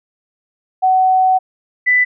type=tone pair in turn; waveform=sine; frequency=750 / 1991.3 Hz; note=F#5 / B6; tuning=+23 / +14 cents; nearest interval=octave + perfect fourth; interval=1691 cents; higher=second; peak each=-9 dBFS; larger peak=neither; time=0.82-1.39 / 1.86-2.05 s; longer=first; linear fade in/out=20 ms; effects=none